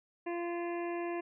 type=harmonic tone with a mistuned harmonic; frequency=344.8 Hz; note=F4; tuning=22 cents flat; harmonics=1 / 2 / 3 / 5 / 6 / 7 / 8; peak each=-35 / -41 / -45 / -49 / -51 / -52 / -53 dBFS; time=0.26-1.21 s; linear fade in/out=10 ms; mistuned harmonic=8; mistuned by=-15 cents; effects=none